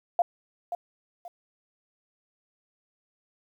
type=tone with echo; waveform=sine; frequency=698.5 Hz; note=F5; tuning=in tune; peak=-18 dBFS; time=0.19-0.22 s; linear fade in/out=2 ms; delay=530 ms; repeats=2; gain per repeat=-10 dB; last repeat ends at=1.28 s; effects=10-bit